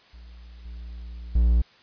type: tone with level steps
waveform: triangle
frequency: 58.5 Hz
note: A#1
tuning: 7 cents sharp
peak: -40 / -33 / -14 dBFS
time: 0.13-1.62 s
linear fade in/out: 10 ms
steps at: 0.65 / 1.35 s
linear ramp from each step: 5 ms
effects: white hiss -55 dBFS RMS until 1.82 s + resampled to 11025 Hz